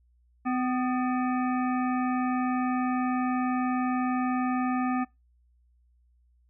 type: harmonic tone with a mistuned harmonic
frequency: 253.4 Hz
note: B3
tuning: 45 cents sharp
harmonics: 1 / 3 / 5 / 7 / 9 / 10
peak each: -26 / -32 / -34 / -41 / -45 / -46 dBFS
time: 0.45-5.05 s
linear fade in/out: 20 ms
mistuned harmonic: 5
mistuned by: -51 cents
effects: noise-tail reverb RT60 0.2 s tail -22 dB re dry + added 60 Hz sine -61 dBFS peak until 6.49 s